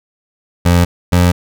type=tone pair in turn; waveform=25% pulse; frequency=87.31 / 88.53 Hz; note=F2 / F2; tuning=0 / +24 cents; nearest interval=unison; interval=24 cents; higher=second; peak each=-4 dBFS; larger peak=neither; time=0.65-0.85 / 1.12-1.32 s; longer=neither; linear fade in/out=10 ms; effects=none